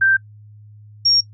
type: tone pair in turn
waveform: sine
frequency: 1568 / 5559 Hz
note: G6 / F8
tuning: 0 / -9 cents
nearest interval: octave + minor seventh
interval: 2191 cents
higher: second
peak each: -11 dBFS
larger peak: neither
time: 0.01-0.17 / 1.05-1.21 s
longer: neither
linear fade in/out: 10 ms
effects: noise-tail reverb RT60 0.1 s tail -22 dB re dry + added 105 Hz sine -40 dBFS peak until 1.33 s